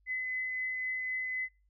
sine tone with tremolo, 2024 Hz, B6, 42 cents sharp, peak -31 dBFS, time 0.06-1.49 s, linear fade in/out 50 ms, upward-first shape triangle, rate 3.9 Hz, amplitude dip 25%, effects noise-tail reverb RT60 0.3 s tail -25 dB re dry + added 50 Hz sine -66 dBFS peak until 1.69 s

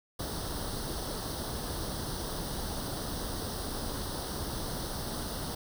pink noise with comb filter, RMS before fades -36 dBFS, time 0.19-5.55 s, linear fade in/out 5 ms, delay 0.21 ms, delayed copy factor +0.8, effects none

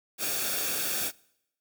white noise with comb filter, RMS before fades -30 dBFS, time 0.18-1.12 s, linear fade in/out 50 ms, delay 0.99 ms, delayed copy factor -0.65, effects noise-tail reverb RT60 0.8 s tail -24 dB re dry

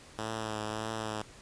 5% pulse tone with vibrato, 109.1 Hz, A2, 14 cents flat, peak -23 dBFS, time 0.18-1.22 s, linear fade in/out 5 ms, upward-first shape triangle, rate 1.7 Hz, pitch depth 40 cents each way, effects pink hiss -53 dBFS RMS until 1.41 s + resampled to 22050 Hz

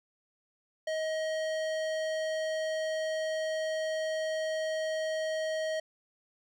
sine tone with hard clipping, 631 Hz, D#5, 24 cents sharp, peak -32 dBFS, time 0.87-5.8 s, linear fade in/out 5 ms, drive 16 dB, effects none

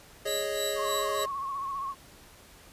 square chord, Ab suspended fourth, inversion none, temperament equal, 415.3 / 554.4 / 622.3 Hz, Ab4 / Db5 / Eb5, 0 / 0 / 0 cents, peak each -35 dBFS, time 0.25-1.26 s, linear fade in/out 10 ms
25% pulse tone with tremolo, 3921 Hz, B7, 13 cents flat, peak -27 dBFS, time 0.27-1.24 s, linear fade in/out 5 ms, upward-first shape sine, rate 3.3 Hz, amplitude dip 90%
sine tone with vibrato, 1098 Hz, C#6, 17 cents flat, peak -31 dBFS, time 0.75-1.95 s, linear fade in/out 50 ms, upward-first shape sine, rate 15 Hz, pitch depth 50 cents each way
effects pink hiss -53 dBFS RMS until 2.72 s + resampled to 32000 Hz

